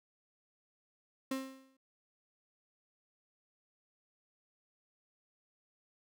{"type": "tone with exponential decay", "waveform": "35% pulse", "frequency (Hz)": 265.6, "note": "C4", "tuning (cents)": 26, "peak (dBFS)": -30, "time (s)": [1.31, 1.77], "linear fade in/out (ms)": 5, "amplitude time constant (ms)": 98, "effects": []}